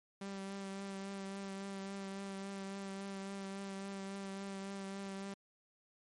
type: tone with vibrato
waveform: sawtooth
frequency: 195.7 Hz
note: G3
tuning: 3 cents flat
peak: -38 dBFS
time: 0.21-5.34 s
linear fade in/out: 5 ms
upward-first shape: triangle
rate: 3.6 Hz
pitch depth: 20 cents each way
effects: MP3 48 kbps